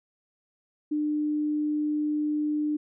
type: tone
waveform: sine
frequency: 300 Hz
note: D4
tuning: 37 cents sharp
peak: -24 dBFS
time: 0.91-2.77 s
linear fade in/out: 10 ms
effects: none